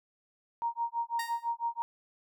sine tone with tremolo, 934 Hz, A#5, 3 cents sharp, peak -27 dBFS, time 0.62-1.82 s, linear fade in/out 0 ms, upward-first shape sine, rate 6 Hz, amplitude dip 100%
30% pulse tone with exponential decay, 931 Hz, A#5, 2 cents flat, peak -26 dBFS, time 1.19-1.52 s, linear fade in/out 5 ms, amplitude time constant 71 ms
effects none

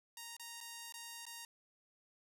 5% pulse tone with dropouts, 932.3 Hz, A#5, in tune, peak -35 dBFS, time 0.17-1.45 s, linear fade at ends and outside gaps 2 ms, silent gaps 0.367-0.396 / 0.605-0.61 / 0.924-0.94 / 1.254-1.265 s, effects none

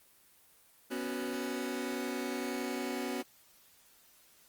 sawtooth chord, B suspended second, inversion none, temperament just, 246.9 / 277.8 / 370.4 Hz, B3 / C#4 / F#4, 0 / +4 / +2 cents, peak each -34 / -35 / -35 dBFS, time 0.9-3.23 s, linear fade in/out 20 ms, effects white hiss -63 dBFS RMS until 4.48 s + Opus 24 kbps

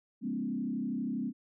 sine tone with frequency modulation, 239.1 Hz, A#3, 44 cents sharp, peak -31 dBFS, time 0.21-1.33 s, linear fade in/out 50 ms, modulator 32.4 Hz, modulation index 1.4, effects none

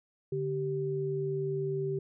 sine tone pair together, 145.06 / 388.5 Hz, D3 / G4, -21 / -16 cents, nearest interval octave + perfect fourth, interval 1705 cents, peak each -34 / -31 dBFS, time 0.32-1.99 s, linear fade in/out 5 ms, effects none

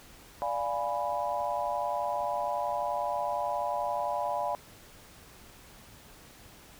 sine chord, D diminished seventh, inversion none, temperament equal, 587.3 / 698.5 / 830.6 / 987.8 Hz, D5 / F5 / Ab5 / Cb6, 0 / 0 / 0 / 0 cents, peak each -34 dBFS, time 0.42-4.55 s, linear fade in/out 0 ms, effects pink hiss -53 dBFS RMS until 6.79 s

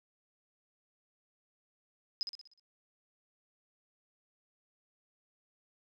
sine tone with echo, 5050 Hz, D#8, 25 cents sharp, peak -30 dBFS, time 2.21-2.23 s, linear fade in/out 0 ms, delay 61 ms, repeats 6, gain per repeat -6 dB, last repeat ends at 2.596 s, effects none

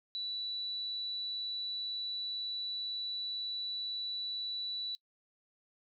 sine tone, 3951 Hz, B7, in tune, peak -35 dBFS, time 0.15-4.95 s, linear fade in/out 0 ms, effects noise-tail reverb RT60 0.1 s tail -22 dB re dry

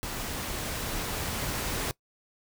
pink noise with level ramp, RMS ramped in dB -35 to -31 dBFS, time 0.03-1.91 s, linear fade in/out 0 ms, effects noise-tail reverb RT60 0.1 s tail -21 dB re dry

